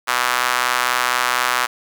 sawtooth tone with high-pass filter, 124.2 Hz, B2, 10 cents sharp, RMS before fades -19 dBFS, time 0.07-1.67 s, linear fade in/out 20 ms, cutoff 1200 Hz, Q 1.8, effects none

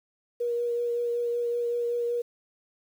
sine tone with vibrato, 476.3 Hz, A#4, 37 cents sharp, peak -25 dBFS, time 0.4-2.22 s, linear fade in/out 10 ms, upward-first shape triangle, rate 5.3 Hz, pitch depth 17 cents each way, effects 9-bit

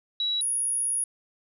sine tone pair in turn, 3900 / 10412 Hz, B7 / E9, -23 / -22 cents, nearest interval octave + perfect fourth, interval 1701 cents, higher second, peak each -24 / -24 dBFS, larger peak neither, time 0.2-0.41 / 0.41-1.04 s, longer second, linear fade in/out 2 ms, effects none

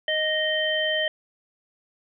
harmonic tone, 621 Hz, D#5, 3 cents flat, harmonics 1 / 3 / 5, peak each -26 / -26 / -26 dBFS, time 0.08-1.08 s, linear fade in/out 2 ms, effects none

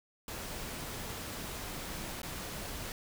pink noise with dropouts, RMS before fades -41 dBFS, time 0.28-2.92 s, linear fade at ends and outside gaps 1 ms, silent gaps 2.218-2.231 s, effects none

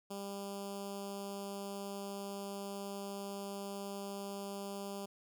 10% pulse tone with notch filter, 199 Hz, G3, 26 cents sharp, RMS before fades -43 dBFS, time 0.1-5.06 s, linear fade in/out 10 ms, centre 1800 Hz, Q 0.55, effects none

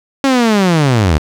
sawtooth linear sweep, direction down, 277.2 to 68.2 Hz, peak -5 dBFS, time 0.24-1.18 s, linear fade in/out 0 ms, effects low-pass 7000 Hz 12 dB/octave + 7-bit

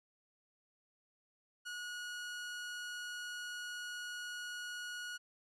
sawtooth tone, 1453 Hz, F#6, 32 cents flat, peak -38 dBFS, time 1.65-5.18 s, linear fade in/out 20 ms, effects low-pass 9000 Hz 12 dB/octave

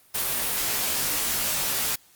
white noise with comb filter, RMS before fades -26 dBFS, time 0.14-1.96 s, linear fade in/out 10 ms, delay 19 ms, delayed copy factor -0.9, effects white hiss -57 dBFS RMS until 2.15 s + Opus 32 kbps

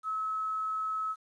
sine tone with quantisation, 1291 Hz, E6, 37 cents flat, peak -30 dBFS, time 0.03-1.16 s, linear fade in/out 50 ms, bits 10, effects resampled to 24000 Hz

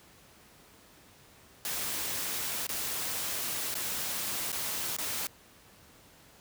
white noise with dropouts, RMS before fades -34 dBFS, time 1.65-5.27 s, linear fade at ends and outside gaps 1 ms, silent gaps 2.668-2.691 / 3.742-3.752 / 4.519-4.527 / 4.966-4.985 s, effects pink hiss -57 dBFS RMS until 6.4 s + high-pass 60 Hz 12 dB/octave

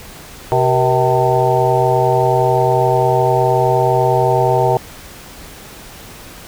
harmonic tone with a mistuned harmonic, 128.3 Hz, C3, 34 cents flat, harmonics 1 / 3 / 4 / 5 / 6 / 7, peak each -18 / -18 / -18 / -18 / -18 / -18 dBFS, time 0.52-4.77 s, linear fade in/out 0 ms, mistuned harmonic 4, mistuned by -130 cents, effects pink hiss -36 dBFS RMS until 6.47 s

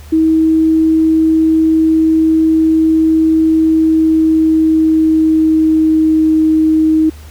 sine tone with pitch glide, 319.6 to 315 Hz, D#4 to D#4, +47 to +21 cents, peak -7 dBFS, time 0.12-7.1 s, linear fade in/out 10 ms, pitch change -26 cents, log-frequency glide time 3.67-6.33 s, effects added 75 Hz sine -31 dBFS peak until 7.3 s + pink hiss -41 dBFS RMS until 7.3 s

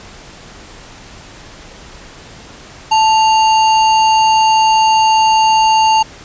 sine tone with sample-and-hold, 880 Hz, A5, in tune, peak -7 dBFS, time 2.91-6.03 s, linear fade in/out 10 ms, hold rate 3675 Hz, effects pink hiss -36 dBFS RMS until 6.24 s + resampled to 16000 Hz

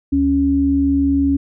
sine tone pair together, 73.42 / 277.2 Hz, D2 / C#4, 0 / 0 cents, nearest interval octave + major seventh, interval 2300 cents, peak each -21 / -13 dBFS, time 0.12-1.37 s, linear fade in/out 10 ms, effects none

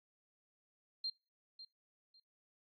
sine tone with echo, 4186 Hz, C8, in tune, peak -36 dBFS, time 1.04-1.1 s, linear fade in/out 5 ms, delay 550 ms, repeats 2, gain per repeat -13 dB, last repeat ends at 2.2 s, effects noise-tail reverb RT60 0.3 s tail -24 dB re dry + AAC 64 kbps

